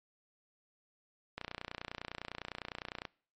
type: click train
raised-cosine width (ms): 0.3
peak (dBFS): -23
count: 51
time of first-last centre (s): 1.38-3.052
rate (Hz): 29.9
effects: noise-tail reverb RT60 0.5 s tail -25 dB re dry + MP3 48 kbps